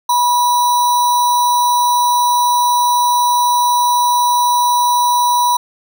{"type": "tone with sample-and-hold", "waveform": "sine", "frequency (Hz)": 974, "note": "B5", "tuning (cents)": -24, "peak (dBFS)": -10, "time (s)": [0.09, 5.57], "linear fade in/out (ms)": 5, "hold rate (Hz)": 4900, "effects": []}